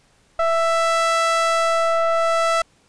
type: ring-modulated tone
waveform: square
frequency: 331.1 Hz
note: E4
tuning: 8 cents sharp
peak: -14 dBFS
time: 0.39-2.62 s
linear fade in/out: 5 ms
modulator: 993 Hz
effects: pink hiss -58 dBFS RMS until 2.88 s + resampled to 22050 Hz